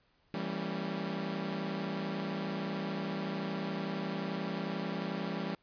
sawtooth chord, E diminished seventh, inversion none, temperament equal with one note detuned, 164.81 / 196 / 227.4 / 277.2 Hz, E3 / G3 / Bb3 / Db4, 0 / 0 / -43 / 0 cents, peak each -36 / -33 / -39 / -39 dBFS, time 0.34-5.55 s, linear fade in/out 2 ms, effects pink hiss -71 dBFS RMS until 5.62 s + resampled to 11025 Hz

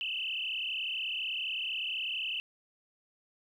sine tone with frequency modulation, 2845 Hz, F7, 31 cents sharp, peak -32 dBFS, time 0.01-2.4 s, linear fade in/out 0 ms, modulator 35.9 Hz, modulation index 6.6, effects 11-bit

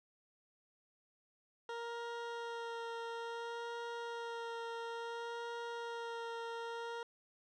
20% pulse tone with vibrato, 466.2 Hz, A#4, in tune, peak -36 dBFS, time 1.69-7.03 s, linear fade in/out 2 ms, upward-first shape sine, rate 0.58 Hz, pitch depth 13 cents each way, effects low-pass 4000 Hz 12 dB/octave

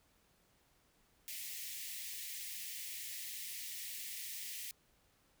white high-pass noise, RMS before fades -45 dBFS, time 1.28-4.71 s, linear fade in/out 0 ms, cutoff 1800 Hz, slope 96 dB/octave, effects pink hiss -72 dBFS RMS until 5.4 s

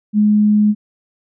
sine tone, 210 Hz, G#3, 19 cents sharp, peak -9 dBFS, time 0.13-0.75 s, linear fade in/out 50 ms, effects none

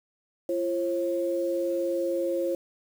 sine tone pair together, 342.4 / 538 Hz, F4 / C5, -34 / +48 cents, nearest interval minor sixth, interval 782 cents, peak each -28 / -27 dBFS, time 0.49-2.55 s, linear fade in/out 2 ms, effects 8-bit

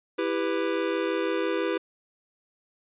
square chord, E minor, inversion none, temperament just, 329.6 / 395.6 / 494.4 Hz, E4 / G4 / B4, 0 / +16 / +2 cents, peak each -30 dBFS, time 0.18-1.78 s, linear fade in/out 10 ms, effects resampled to 8000 Hz

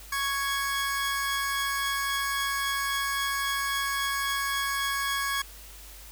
sawtooth tone pair together, 1108.7 / 1661.2 Hz, C#6 / G#6, 0 / 0 cents, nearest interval perfect fifth, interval 700 cents, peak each -26 dBFS, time 0.12-5.42 s, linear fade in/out 5 ms, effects added 50 Hz sine -47 dBFS peak until 6.11 s + white hiss -48 dBFS RMS until 6.11 s

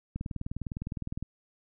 click train, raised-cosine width 5 ms, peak -22 dBFS, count 22, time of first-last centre 0.16-1.226 s, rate 19.7 Hz, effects none

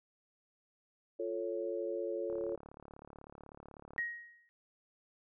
sine chord, F augmented, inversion none, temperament equal, 349.2 / 440 / 554.4 Hz, F4 / A4 / C#5, 0 / 0 / 0 cents, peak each -39 dBFS, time 1.19-2.56 s, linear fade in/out 10 ms
click train, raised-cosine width 1 ms, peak -37 dBFS, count 62, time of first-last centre 2.3-3.99 s, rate 36.1 Hz
sine tone with exponential decay, 1886 Hz, A#6, 20 cents sharp, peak -30 dBFS, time 3.98-4.49 s, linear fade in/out 0 ms, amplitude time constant 110 ms
effects none

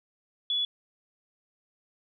sine tone, 3412 Hz, G#7, 46 cents sharp, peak -25 dBFS, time 0.5-0.65 s, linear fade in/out 2 ms, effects none

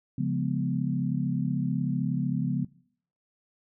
sine chord, C# dominant seventh, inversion none, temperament equal, 138.59 / 174.61 / 207.7 / 246.9 Hz, C#3 / E#3 / G#3 / B3, 0 / 0 / 0 / 0 cents, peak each -29 / -30 / -33 / -31 dBFS, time 0.18-2.65 s, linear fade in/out 5 ms, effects noise-tail reverb RT60 0.6 s tail -22 dB re dry

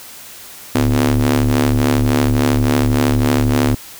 sawtooth ring-modulated tone, 72.7 Hz, D2, 17 cents flat, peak -5 dBFS, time 0.75-3.75 s, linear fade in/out 0 ms, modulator 180 Hz, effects white hiss -36 dBFS RMS until 3.99 s

